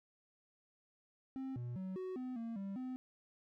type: tone with pitch steps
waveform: triangle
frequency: 264.9 / 121.3 / 187.8 / 372.1 / 254.2 / 229.5 / 196.3 / 255.8 Hz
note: C4 / B2 / F#3 / F#4 / C4 / A#3 / G3 / C4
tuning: +22 / -31 / +26 / +10 / -50 / -27 / +3 / -39 cents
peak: -38 dBFS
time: 1.36-2.96 s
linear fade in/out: 0 ms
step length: 200 ms
effects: none